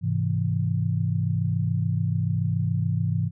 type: chord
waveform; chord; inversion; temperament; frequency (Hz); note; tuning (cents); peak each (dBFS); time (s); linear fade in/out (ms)
sine; Ab augmented; none; equal; 103.83 / 130.81 / 164.81; Ab2 / C3 / E3; 0 / 0 / 0; -25 / -27 / -26; 0.01-3.31; 50
effects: none